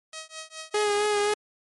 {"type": "tone with tremolo", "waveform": "5% pulse", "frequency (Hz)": 635, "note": "D#5", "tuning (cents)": 35, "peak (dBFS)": -23, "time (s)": [0.13, 0.84], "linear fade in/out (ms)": 2, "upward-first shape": "triangle", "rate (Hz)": 4.8, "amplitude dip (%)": 100}
{"type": "tone with vibrato", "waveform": "sawtooth", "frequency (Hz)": 415.3, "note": "G#4", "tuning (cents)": 0, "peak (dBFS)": -18, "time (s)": [0.74, 1.34], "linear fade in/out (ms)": 5, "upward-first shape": "sine", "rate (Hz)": 3.8, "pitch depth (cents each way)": 24}
{"effects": ["MP3 48 kbps"]}